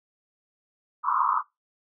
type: band-pass noise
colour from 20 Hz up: pink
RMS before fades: -24 dBFS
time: 1.03-1.43 s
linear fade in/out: 50 ms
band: 950 to 1300 Hz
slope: 96 dB/octave
effects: noise-tail reverb RT60 0.2 s tail -22 dB re dry